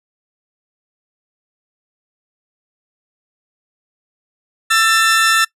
sawtooth tone pair together, 1333.5 / 1780 Hz, E6 / A6, +20 / +20 cents, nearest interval perfect fourth, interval 500 cents, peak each -10 dBFS, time 4.7-5.45 s, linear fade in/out 10 ms, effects noise-tail reverb RT60 0.1 s tail -23 dB re dry + low-pass 11000 Hz 12 dB/octave

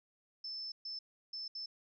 sine tone bursts at uneven times, 5274 Hz, E8, in tune, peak -40 dBFS, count 4, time 0.44-0.72 / 0.85-0.99 / 1.33-1.48 / 1.55-1.66 s, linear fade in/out 5 ms, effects none

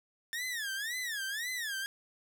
sawtooth tone with vibrato, 1778 Hz, A6, 18 cents sharp, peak -31 dBFS, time 0.33-1.86 s, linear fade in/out 0 ms, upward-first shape sine, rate 1.9 Hz, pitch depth 230 cents each way, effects none

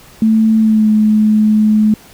sine tone with pitch glide, 220.6 to 214.3 Hz, A3 to A3, +5 to -45 cents, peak -7 dBFS, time 0.22-1.94 s, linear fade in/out 2 ms, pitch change -50 cents, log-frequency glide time 0.58-0.9 s, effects pink hiss -41 dBFS RMS until 2.13 s

